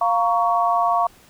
sine chord, Bb minor, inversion second, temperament just, 699.2 / 932.3 / 1118.8 Hz, F5 / Bb5 / Db6, +2 / 0 / +16 cents, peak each -19 / -23 / -20 dBFS, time 0.01-1.07 s, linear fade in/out 5 ms, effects pink hiss -51 dBFS RMS until 1.29 s

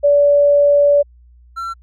sine / triangle tone pair in turn, 576 / 1353.4 Hz, D5 / E6, -34 / +45 cents, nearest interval octave + minor third, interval 1479 cents, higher second, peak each -8 / -20 dBFS, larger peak first, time 0.03-1.03 / 1.56-1.74 s, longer first, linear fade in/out 20 ms, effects added 60 Hz sine -43 dBFS peak until 1.82 s

